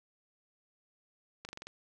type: slowing click train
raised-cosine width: 0.2 ms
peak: -26 dBFS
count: 6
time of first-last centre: 1.45-1.67 s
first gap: 39 ms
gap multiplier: 1.06
effects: none